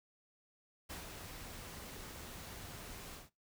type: noise with ADSR envelope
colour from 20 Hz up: pink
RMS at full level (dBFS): -45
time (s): 0.89-3.3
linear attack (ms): 16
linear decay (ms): 140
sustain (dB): -4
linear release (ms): 160
effects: noise-tail reverb RT60 0.2 s tail -19 dB re dry